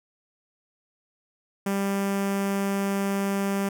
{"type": "tone with notch filter", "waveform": "sawtooth", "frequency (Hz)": 197.6, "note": "G3", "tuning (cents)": 14, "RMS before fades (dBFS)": -26, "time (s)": [1.66, 3.69], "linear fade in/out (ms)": 5, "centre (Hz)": 4000, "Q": 1.6, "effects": []}